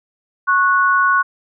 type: tone pair together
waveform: sine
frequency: 1100 / 1470.8 Hz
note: C#6 / F#6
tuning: -14 / -11 cents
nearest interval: perfect fourth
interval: 503 cents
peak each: -14 dBFS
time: 0.47-1.23 s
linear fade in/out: 20 ms
effects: none